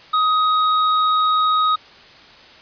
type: tone with hard clipping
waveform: triangle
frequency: 1257 Hz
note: D#6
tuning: 17 cents sharp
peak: -16 dBFS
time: 0.13-1.76 s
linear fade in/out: 10 ms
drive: 16 dB
effects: white hiss -44 dBFS RMS until 2.61 s + resampled to 11025 Hz